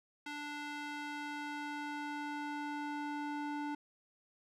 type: tone with band-pass filter sweep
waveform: square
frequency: 293.7 Hz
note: D4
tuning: in tune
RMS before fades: -41 dBFS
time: 0.26-3.75 s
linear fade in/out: 5 ms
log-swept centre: 2100 to 770 Hz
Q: 0.78
effects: none